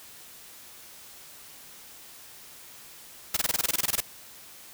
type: noise bursts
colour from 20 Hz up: white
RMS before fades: -25 dBFS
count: 14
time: 3.34-4.005 s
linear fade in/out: 5 ms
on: 28 ms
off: 21 ms
effects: white hiss -48 dBFS RMS until 4.73 s